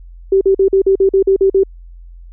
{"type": "tone bursts", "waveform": "sine", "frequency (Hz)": 386.9, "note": "G4", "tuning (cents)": -23, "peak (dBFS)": -7, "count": 10, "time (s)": [0.32, 1.635], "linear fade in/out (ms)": 5, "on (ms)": 91, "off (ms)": 45, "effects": ["added 43 Hz sine -33 dBFS peak until 2.32 s"]}